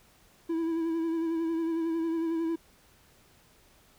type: tone with vibrato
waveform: triangle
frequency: 328.9 Hz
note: E4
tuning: 4 cents flat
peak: -25 dBFS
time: 0.49-2.56 s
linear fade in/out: 10 ms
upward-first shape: sine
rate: 11 Hz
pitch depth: 33 cents each way
effects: pink hiss -61 dBFS RMS until 3.98 s